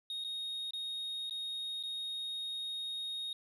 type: tone with dropouts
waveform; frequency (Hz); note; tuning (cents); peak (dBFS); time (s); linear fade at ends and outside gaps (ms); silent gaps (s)
sine; 3729; A#7; 0; -34; 0.1-3.33; 2; 0.24-0.246 / 0.708-0.734 / 1.297-1.308 / 1.828-1.835
effects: tanh soft clip ceiling -36 dBFS